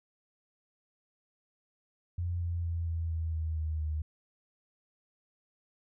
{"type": "tone with pitch steps", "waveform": "sine", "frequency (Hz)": [87.3, 85.75, 84.23, 82.73, 81.27, 79.82, 78.41, 77.02], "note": ["F2", "F2", "E2", "E2", "E2", "D#2", "D#2", "D#2"], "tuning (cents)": [0, -31, 38, 7, -24, 45, 14, -17], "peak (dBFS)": -30, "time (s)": [2.18, 4.02], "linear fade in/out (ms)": 5, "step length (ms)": 230, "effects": []}